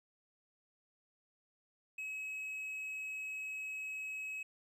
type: tone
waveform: triangle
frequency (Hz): 2561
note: D#7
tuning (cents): +49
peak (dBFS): -38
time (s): 1.98-4.43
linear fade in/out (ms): 5
effects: none